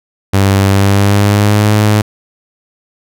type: tone with pitch glide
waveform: sawtooth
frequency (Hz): 98 to 105.64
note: G2 to G#2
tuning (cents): 0 to +30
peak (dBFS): -3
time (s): 0.33-2.02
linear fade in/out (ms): 10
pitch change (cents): +130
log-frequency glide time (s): 0.71-1.73
effects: none